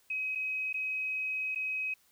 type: tone with dropouts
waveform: sine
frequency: 2536 Hz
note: D#7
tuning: 32 cents sharp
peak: -31 dBFS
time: 0.1-1.94 s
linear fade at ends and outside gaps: 5 ms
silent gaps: 0.351-0.355 / 0.729-0.741 / 1.549-1.557 s
effects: white hiss -67 dBFS RMS until 2.11 s